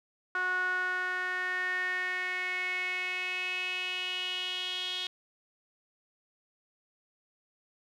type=tone with band-pass filter sweep; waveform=sawtooth; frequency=366 Hz; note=F#4; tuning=19 cents flat; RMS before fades=-33 dBFS; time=0.35-5.07 s; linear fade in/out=2 ms; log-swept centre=1400 to 3400 Hz; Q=6.6; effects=none